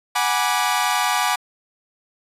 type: chord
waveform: sawtooth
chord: G# half-diminished seventh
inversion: third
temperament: equal with one note detuned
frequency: 740 / 830.6 / 975.3 / 1174.7 Hz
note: F#5 / G#5 / B5 / D6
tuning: 0 / 0 / -22 / 0 cents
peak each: -20 dBFS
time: 0.15-1.36 s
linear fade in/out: 10 ms
effects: resampled to 32000 Hz